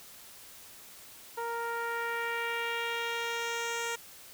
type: tone with low-pass filter sweep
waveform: 10% pulse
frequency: 466.2 Hz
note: A#4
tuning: in tune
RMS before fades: -34 dBFS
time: 1.37-3.96 s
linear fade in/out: 10 ms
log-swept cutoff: 990 to 8400 Hz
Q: 1.4
effects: white hiss -51 dBFS RMS until 4.33 s